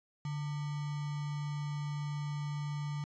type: tone with sample-and-hold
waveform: sine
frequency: 146.4 Hz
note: D3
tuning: 5 cents flat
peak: -34 dBFS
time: 0.25-3.04 s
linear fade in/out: 2 ms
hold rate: 1050 Hz
effects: resampled to 16000 Hz